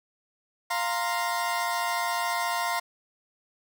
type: chord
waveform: 30% pulse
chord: F suspended fourth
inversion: none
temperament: equal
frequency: 698.5 / 932.3 / 1046.5 Hz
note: F5 / Bb5 / C6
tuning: 0 / 0 / 0 cents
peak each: -28 dBFS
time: 0.7-2.8 s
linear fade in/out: 10 ms
effects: none